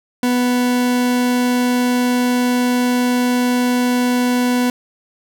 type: tone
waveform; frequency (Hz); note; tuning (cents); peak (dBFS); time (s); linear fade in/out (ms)
40% pulse; 247.1; B3; +1; -13; 0.23-4.7; 2
effects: none